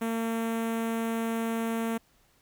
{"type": "tone with notch filter", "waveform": "sawtooth", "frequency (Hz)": 227.4, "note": "A#3", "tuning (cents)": -43, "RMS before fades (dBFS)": -30, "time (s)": [0.01, 1.98], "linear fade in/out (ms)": 10, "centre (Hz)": 4700, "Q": 0.86, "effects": ["pink hiss -65 dBFS RMS until 2.41 s"]}